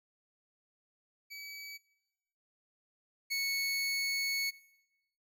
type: tone pair in turn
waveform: 25% pulse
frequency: 2282 / 2209 Hz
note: C#7 / C#7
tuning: +50 / -7 cents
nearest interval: minor second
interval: 57 cents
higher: first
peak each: -40 / -28 dBFS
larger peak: second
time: 1.3-1.78 / 3.3-4.51 s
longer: second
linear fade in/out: 20 ms
effects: noise-tail reverb RT60 1.0 s tail -21 dB re dry